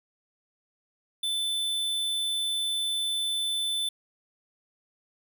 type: tone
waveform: square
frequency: 3520 Hz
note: A7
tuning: in tune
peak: -27 dBFS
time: 1.23-3.89 s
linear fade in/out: 5 ms
effects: none